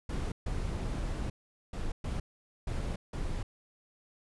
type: noise bursts at uneven times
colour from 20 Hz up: brown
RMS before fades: -34 dBFS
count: 6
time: 0.09-0.32 / 0.46-1.3 / 1.73-1.92 / 2.04-2.2 / 2.67-2.96 / 3.13-3.43 s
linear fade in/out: 5 ms
effects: resampled to 24000 Hz